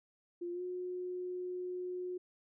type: tone with pitch glide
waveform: sine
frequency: 348.6 to 362.1 Hz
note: F4 to F#4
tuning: -3 to -37 cents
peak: -37 dBFS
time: 0.41-2.18 s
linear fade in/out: 10 ms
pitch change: +66 cents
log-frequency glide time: 0.52-0.62 s
effects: none